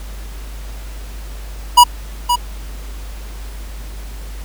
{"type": "tone with echo", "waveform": "square", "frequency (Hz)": 970, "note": "B5", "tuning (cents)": -31, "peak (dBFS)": -3, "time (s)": [1.77, 1.84], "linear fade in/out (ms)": 10, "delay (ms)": 520, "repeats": 1, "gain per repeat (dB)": -9, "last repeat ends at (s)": 2.36, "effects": ["added 50 Hz sine -27 dBFS peak until 4.44 s", "pink hiss -39 dBFS RMS until 4.44 s"]}